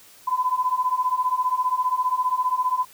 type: beating tone pair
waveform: sine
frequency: 1000 / 1015 Hz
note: B5 / B5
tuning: +21 / +47 cents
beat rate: 15 Hz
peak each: -24 / -22 dBFS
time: 0.27-2.85 s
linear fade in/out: 10 ms
effects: white hiss -50 dBFS RMS until 2.93 s